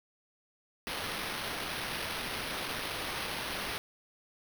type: noise with sample-and-hold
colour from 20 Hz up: white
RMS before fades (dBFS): -37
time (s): 0.87-3.78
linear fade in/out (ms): 0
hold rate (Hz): 7350
effects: none